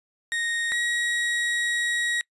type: tone pair in turn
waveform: 35% pulse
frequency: 1861 / 1901.2 Hz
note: A#6 / A#6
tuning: -3 / +34 cents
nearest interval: unison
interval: 37 cents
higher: second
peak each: -23 / -22 dBFS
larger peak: second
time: 0.32-0.72 / 0.72-2.21 s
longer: second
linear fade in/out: 0 ms
effects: noise-tail reverb RT60 0.1 s tail -24 dB re dry + resampled to 24000 Hz